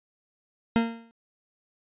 40% pulse tone with exponential decay, 230 Hz, A#3, 23 cents flat, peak -16 dBFS, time 0.76-1.11 s, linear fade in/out 0 ms, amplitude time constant 74 ms, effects resampled to 8000 Hz

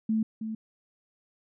sine tone with echo, 220 Hz, A3, in tune, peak -23 dBFS, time 0.09-0.23 s, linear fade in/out 5 ms, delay 320 ms, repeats 1, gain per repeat -8 dB, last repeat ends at 0.55 s, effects none

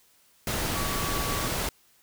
sine tone in noise, 1137 Hz, C#6, 44 cents sharp, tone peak -35 dBFS, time 0.75-1.47 s, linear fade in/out 2 ms, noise pink, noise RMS -29 dBFS, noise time 0.47-1.69 s, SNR -9 dB, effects white hiss -62 dBFS RMS until 2.02 s

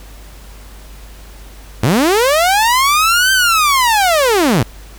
sawtooth linear two-way sweep, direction up then down, 96.9 to 1568 to 96.9 Hz, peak -6 dBFS, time 1.83-4.63 s, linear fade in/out 5 ms, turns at 3.32 s, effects added 50 Hz sine -34 dBFS peak until 4.98 s + pink hiss -41 dBFS RMS until 4.98 s

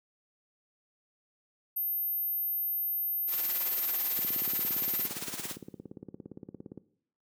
sine tone, 13140 Hz, G#9, 20 cents flat, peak -29 dBFS, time 1.76-5.07 s, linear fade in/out 10 ms
white noise with tremolo, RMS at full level -36 dBFS, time 3.27-5.57 s, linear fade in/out 50 ms, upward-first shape sine, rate 18 Hz, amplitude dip 60%
click train, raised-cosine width 3 ms, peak -26 dBFS, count 46, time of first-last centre 4.19-6.776 s, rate 17.4 Hz
effects noise-tail reverb RT60 0.6 s tail -17 dB re dry + high-pass 200 Hz 12 dB/octave

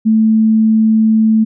sine tone, 220 Hz, A3, in tune, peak -7 dBFS, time 0.05-1.45 s, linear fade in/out 20 ms, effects none

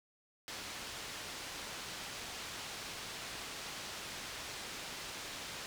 white low-pass noise, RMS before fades -45 dBFS, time 0.48-5.66 s, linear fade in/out 0 ms, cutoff 5200 Hz, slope 12 dB/octave, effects none

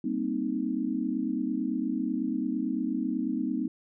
sine chord, C minor seventh, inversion second, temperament equal, 196 / 233.1 / 261.6 / 311.1 Hz, G3 / Bb3 / C4 / Eb4, 0 / 0 / 0 / 0 cents, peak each -36 / -32 / -31 / -32 dBFS, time 0.04-3.68 s, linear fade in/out 5 ms, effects none

